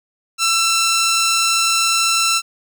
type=tone; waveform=10% pulse; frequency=1341 Hz; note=E6; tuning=29 cents sharp; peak=-6 dBFS; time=0.38-2.42 s; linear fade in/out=50 ms; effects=none